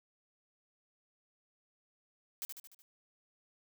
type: noise with echo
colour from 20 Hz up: blue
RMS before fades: -39 dBFS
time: 2.42-2.45 s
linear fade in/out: 0 ms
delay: 74 ms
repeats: 5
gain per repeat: -5 dB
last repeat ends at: 2.82 s
effects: none